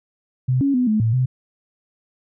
sine tone with pitch steps, 128 / 278 / 249.8 / 215.3 / 112.5 / 128 Hz, C3 / C#4 / B3 / A3 / A2 / C3, -38 / +5 / +20 / -37 / +39 / -38 cents, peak -15 dBFS, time 0.48-1.26 s, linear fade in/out 10 ms, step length 130 ms, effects none

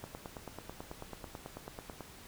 click train, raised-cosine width 1 ms, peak -28 dBFS, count 19, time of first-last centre 0.04-2.007 s, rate 9.15 Hz, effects pink hiss -53 dBFS RMS until 2.27 s

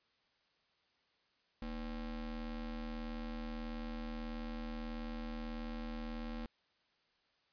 square ring-modulated tone, 135.6 Hz, C#3, 38 cents flat, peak -38 dBFS, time 1.62-6.46 s, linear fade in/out 0 ms, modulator 96.4 Hz, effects white hiss -75 dBFS RMS until 7.52 s + resampled to 11025 Hz

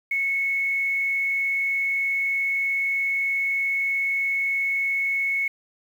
sine tone with frequency modulation, 2200 Hz, C#7, 14 cents flat, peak -21 dBFS, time 0.11-5.48 s, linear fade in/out 5 ms, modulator 56.8 Hz, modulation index 0.32, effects 8-bit

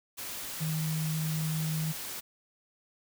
sine tone in noise, 157.5 Hz, D#3, 21 cents sharp, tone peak -29 dBFS, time 0.6-1.93 s, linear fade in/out 20 ms, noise white, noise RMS -39 dBFS, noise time 0.17-2.21 s, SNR +7 dB, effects none

